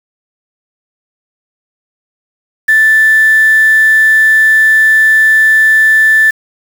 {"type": "tone with quantisation", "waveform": "sine", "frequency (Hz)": 1760, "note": "A6", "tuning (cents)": 0, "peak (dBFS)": -4, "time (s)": [2.68, 6.31], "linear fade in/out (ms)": 10, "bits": 4, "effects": []}